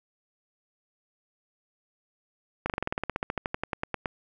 slowing click train, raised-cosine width 0.5 ms, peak -13 dBFS, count 21, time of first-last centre 2.66-4.058 s, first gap 38 ms, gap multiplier 1.06, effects none

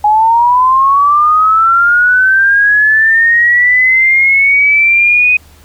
sine linear sweep, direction up, 831 to 2504 Hz, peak -5 dBFS, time 0.04-5.37 s, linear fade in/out 5 ms, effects added 76 Hz sine -40 dBFS peak until 5.64 s + pink hiss -44 dBFS RMS until 5.64 s

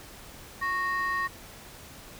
sine tone pair together, 1103 / 1855 Hz, C#6 / A#6, -9 / -9 cents, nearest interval major sixth, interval 900 cents, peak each -27 dBFS, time 0.61-1.28 s, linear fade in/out 20 ms, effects tanh soft clip ceiling -23 dBFS + pink hiss -47 dBFS RMS until 2.19 s

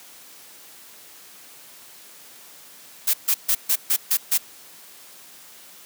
blue noise bursts, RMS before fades -19 dBFS, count 7, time 3.07-4.379 s, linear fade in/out 10 ms, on 67 ms, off 140 ms, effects white hiss -46 dBFS RMS until 5.85 s + high-pass 150 Hz 12 dB/octave

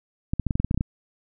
clicks, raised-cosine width 5 ms, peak -11 dBFS, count 11, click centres 0.335 / 0.397 / 0.467 / 0.508 / 0.555 / 0.6 / 0.646 / 0.711 / 0.745 / 0.776 / 0.809 s, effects none

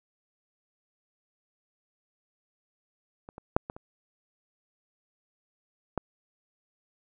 clicks, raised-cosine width 1 ms, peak -29 / -28 / -6 / -21 / -29 / -14 dBFS, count 6, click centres 3.289 / 3.381 / 3.565 / 3.699 / 3.765 / 5.977 s, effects none

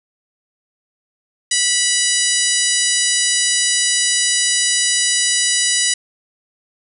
harmonic tone with a mistuned harmonic, 980 Hz, B5, 14 cents flat, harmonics 2 / 3 / 4 / 5 / 6 / 7 / 8 / 9 / 10, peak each -23 / -23 / -23 / -23 / -23 / -23 / -23 / -23 / -23 dBFS, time 1.51-5.94 s, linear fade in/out 5 ms, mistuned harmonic 10, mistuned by -26 cents, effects none

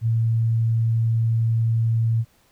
sine tone, 113.9 Hz, A#2, 40 cents flat, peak -17 dBFS, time 0.01-2.25 s, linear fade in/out 50 ms, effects pink hiss -60 dBFS RMS until 2.51 s

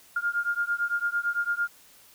sine beating tone pair, 1406 / 1414.9 Hz, F6 / F6, +11 / +22 cents, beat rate 8.9 Hz, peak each -28 dBFS, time 0.16-1.68 s, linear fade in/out 5 ms, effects white hiss -55 dBFS RMS until 2.14 s

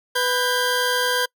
20% pulse tone pair together, 496 / 1596.7 Hz, B4 / G6, +7 / +31 cents, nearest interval octave + minor sixth, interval 2024 cents, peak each -17 dBFS, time 0.15-1.26 s, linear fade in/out 10 ms, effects noise-tail reverb RT60 0.1 s tail -26 dB re dry

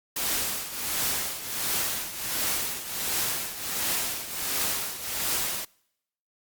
white noise with tremolo, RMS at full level -26 dBFS, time 0.16-5.65 s, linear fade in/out 5 ms, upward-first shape triangle, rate 1.4 Hz, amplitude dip 75%, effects noise-tail reverb RT60 0.8 s tail -26 dB re dry + Opus 48 kbps

